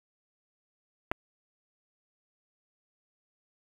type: clicks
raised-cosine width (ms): 0.5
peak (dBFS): -13 / -20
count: 2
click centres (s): 1.115 / 1.118
effects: 8-bit